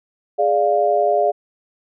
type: chord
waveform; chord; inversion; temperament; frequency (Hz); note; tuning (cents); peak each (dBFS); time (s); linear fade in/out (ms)
sine; D diminished; second; equal; 415.3 / 587.3 / 698.5; Ab4 / D5 / F5; 0 / 0 / 0; -20 / -18 / -17; 0.38-1.32; 20
effects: none